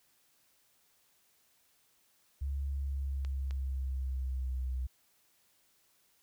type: tone with pitch glide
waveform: sine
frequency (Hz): 69.3 to 63.55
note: C#2 to C2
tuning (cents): 0 to -50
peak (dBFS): -32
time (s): 2.41-4.87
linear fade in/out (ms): 10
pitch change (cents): -150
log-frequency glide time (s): 2.73-4.75
type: clicks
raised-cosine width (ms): 0.2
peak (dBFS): -31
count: 2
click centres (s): 3.249 / 3.509
effects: white hiss -70 dBFS RMS until 6.22 s